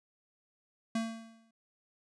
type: tone with exponential decay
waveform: square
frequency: 226 Hz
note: A3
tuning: 47 cents sharp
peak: -29 dBFS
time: 0.95-1.51 s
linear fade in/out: 5 ms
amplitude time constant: 120 ms
effects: resampled to 22050 Hz